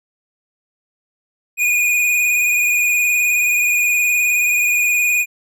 square tone with vibrato, 2453 Hz, D#7, 25 cents flat, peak -14 dBFS, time 1.57-5.26 s, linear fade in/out 50 ms, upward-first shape sine, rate 19 Hz, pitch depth 32 cents each way, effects none

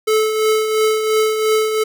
square tone with tremolo, 434.5 Hz, A4, 22 cents flat, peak -12 dBFS, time 0.07-1.84 s, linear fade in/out 10 ms, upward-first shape triangle, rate 2.9 Hz, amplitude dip 55%, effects none

